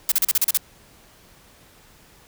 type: noise bursts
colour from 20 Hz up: blue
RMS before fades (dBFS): -18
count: 8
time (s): 0.09-0.573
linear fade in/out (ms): 2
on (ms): 28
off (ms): 37
effects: pink hiss -52 dBFS RMS until 2.27 s